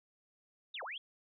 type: linear two-way sweep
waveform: sine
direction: down then up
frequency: 3951 to 453.2 to 3443 Hz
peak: -40 dBFS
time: 0.74-0.98 s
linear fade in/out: 5 ms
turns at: 0.83 s
effects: none